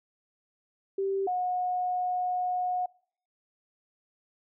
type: tone pair in turn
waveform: sine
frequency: 390 / 726.5 Hz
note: G4 / F#5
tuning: -9 / -32 cents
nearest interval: major seventh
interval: 1077 cents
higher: second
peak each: -26 dBFS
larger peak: neither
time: 0.98-1.27 / 1.27-2.86 s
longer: second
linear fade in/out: 5 ms
effects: noise-tail reverb RT60 0.6 s tail -25 dB re dry